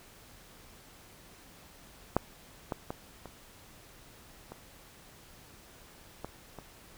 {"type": "clicks", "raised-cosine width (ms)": 1, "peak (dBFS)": [-10, -18, -21, -30, -28, -23, -29], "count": 7, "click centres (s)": [2.166, 2.722, 2.905, 3.257, 4.52, 6.246, 6.587], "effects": ["pink hiss -55 dBFS RMS until 6.97 s"]}